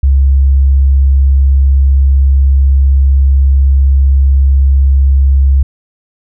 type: tone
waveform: sine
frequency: 67.9 Hz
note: C#2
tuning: 35 cents flat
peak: -4 dBFS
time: 0.03-5.63 s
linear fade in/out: 5 ms
effects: none